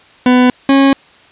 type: tone pair in turn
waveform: 40% pulse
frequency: 250 / 273.5 Hz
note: B3 / C#4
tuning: +21 / -23 cents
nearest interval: major second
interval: 156 cents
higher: second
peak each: -5 dBFS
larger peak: neither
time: 0.26-0.5 / 0.69-0.93 s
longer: neither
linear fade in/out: 2 ms
effects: white hiss -44 dBFS RMS until 1.31 s + resampled to 8000 Hz